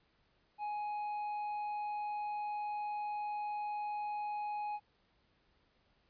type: tone with tanh clipping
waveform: sine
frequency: 835 Hz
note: G#5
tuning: 9 cents sharp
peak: -37 dBFS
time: 0.58-4.8 s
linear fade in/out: 50 ms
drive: 5 dB
effects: pink hiss -73 dBFS RMS until 6.09 s + resampled to 11025 Hz